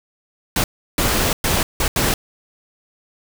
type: noise bursts at uneven times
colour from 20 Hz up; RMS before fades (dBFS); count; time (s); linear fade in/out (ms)
pink; -18; 5; 0.56-0.64 / 0.98-1.33 / 1.44-1.63 / 1.8-1.88 / 1.96-2.14; 2
effects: none